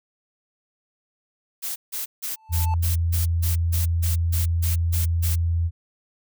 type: noise bursts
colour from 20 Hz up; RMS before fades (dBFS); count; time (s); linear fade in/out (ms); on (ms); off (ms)
blue; -29; 13; 1.62-5.36; 20; 140; 160
type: tone with exponential growth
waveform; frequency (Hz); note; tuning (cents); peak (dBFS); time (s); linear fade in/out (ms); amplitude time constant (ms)
triangle; 880; A5; 0; -23; 2.28-2.74; 1; 100
type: tone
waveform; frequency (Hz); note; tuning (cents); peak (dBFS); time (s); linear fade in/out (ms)
sine; 84.1; E2; +35; -19; 2.49-5.71; 50
effects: none